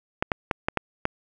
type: clicks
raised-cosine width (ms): 0.5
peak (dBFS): -7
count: 6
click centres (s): 0.225 / 0.318 / 0.512 / 0.685 / 0.773 / 1.054
effects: none